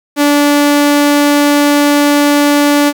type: tone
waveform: sawtooth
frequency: 290 Hz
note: D4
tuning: 22 cents flat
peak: -3 dBFS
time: 0.16-2.93 s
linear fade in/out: 50 ms
effects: 7-bit